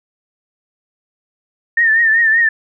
sine tone with vibrato, 1813 Hz, A#6, 49 cents flat, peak -9 dBFS, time 1.77-2.49 s, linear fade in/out 5 ms, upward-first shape triangle, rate 5.2 Hz, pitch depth 77 cents each way, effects none

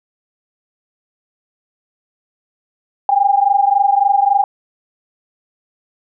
sine tone pair together, 790.4 / 814 Hz, G5 / G#5, +14 / -35 cents, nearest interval minor second, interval 51 cents, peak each -13 dBFS, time 3.09-4.44 s, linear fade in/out 2 ms, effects none

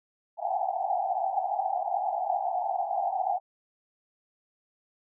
pink band-pass noise, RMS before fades -29 dBFS, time 0.37-3.4 s, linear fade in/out 50 ms, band 700 to 820 Hz, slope 96 dB/octave, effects none

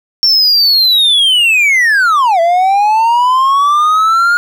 triangle linear two-way sweep, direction down then up, 5460 to 660 to 1428 Hz, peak -5 dBFS, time 0.23-4.37 s, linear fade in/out 0 ms, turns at 2.4 s, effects none

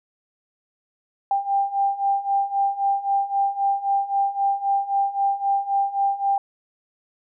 sine beating tone pair, 791 / 794.8 Hz, G5 / G5, +15 / +24 cents, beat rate 3.8 Hz, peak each -24 / -21 dBFS, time 1.31-6.38 s, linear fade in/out 2 ms, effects none

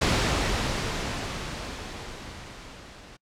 pink noise with level ramp, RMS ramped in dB -22 to -47 dBFS, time 0.01-3.17 s, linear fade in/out 10 ms, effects noise-tail reverb RT60 0.1 s tail -26 dB re dry + low-pass 6000 Hz 12 dB/octave

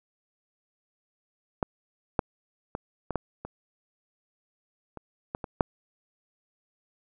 clicks, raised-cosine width 1 ms, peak -11 / -8 / -17 / -17 / -12 / -22 / -25 / -17 / -20 / -6 dBFS, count 10, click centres 1.628 / 2.192 / 2.751 / 3.107 / 3.157 / 3.45 / 4.973 / 5.349 / 5.442 / 5.608 s, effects none

